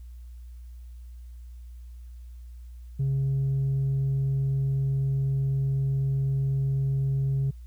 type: tone with tanh clipping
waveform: triangle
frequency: 136 Hz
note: C#3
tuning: 33 cents flat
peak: -23 dBFS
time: 2.99-7.51 s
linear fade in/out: 10 ms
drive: 6 dB
effects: added 60 Hz sine -40 dBFS peak until 7.66 s + white hiss -68 dBFS RMS until 7.66 s